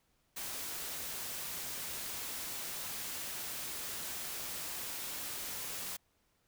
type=noise; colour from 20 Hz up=white; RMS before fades=-41 dBFS; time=0.36-5.97 s; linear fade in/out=10 ms; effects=pink hiss -75 dBFS RMS until 6.47 s